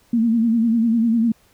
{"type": "tone with vibrato", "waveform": "sine", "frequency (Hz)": 229, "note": "A#3", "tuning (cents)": -31, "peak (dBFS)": -14, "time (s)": [0.13, 1.32], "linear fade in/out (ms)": 5, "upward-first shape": "sine", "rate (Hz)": 10, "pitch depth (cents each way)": 68, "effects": ["pink hiss -57 dBFS RMS until 1.53 s"]}